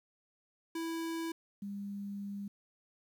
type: tone pair in turn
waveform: square / sine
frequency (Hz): 329.3 / 200.9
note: E4 / G3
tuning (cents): -2 / +43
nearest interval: major sixth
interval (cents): 855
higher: first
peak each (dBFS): -36 / -38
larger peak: first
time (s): 0.75-1.32 / 1.62-2.48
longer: second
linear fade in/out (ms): 5
effects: 11-bit